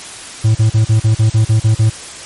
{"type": "tone bursts", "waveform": "triangle", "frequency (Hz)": 110, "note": "A2", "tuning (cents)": 0, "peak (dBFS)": -5, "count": 10, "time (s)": [0.44, 1.9], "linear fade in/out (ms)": 10, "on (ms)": 110, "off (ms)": 40, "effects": ["white hiss -30 dBFS RMS until 2.25 s", "MP3 48 kbps"]}